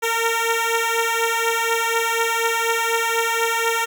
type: beating tone pair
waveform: 10% pulse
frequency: 457.2 / 461.3 Hz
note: A#4 / A#4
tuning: -34 / -18 cents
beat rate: 4.1 Hz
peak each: -12 / -15 dBFS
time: 0.02-3.86 s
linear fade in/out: 20 ms
effects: none